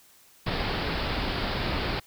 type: low-pass noise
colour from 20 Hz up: pink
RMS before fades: -29 dBFS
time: 0.46-2 s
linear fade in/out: 10 ms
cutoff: 5000 Hz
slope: 96 dB/octave
effects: white hiss -57 dBFS RMS until 2.06 s